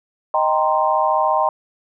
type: chord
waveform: sine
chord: C minor seventh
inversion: first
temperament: equal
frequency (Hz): 622.3 / 784 / 932.3 / 1046.5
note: Eb5 / G5 / Bb5 / C6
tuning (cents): 0 / 0 / 0 / 0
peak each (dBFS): -20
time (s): 0.34-1.49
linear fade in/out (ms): 2
effects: none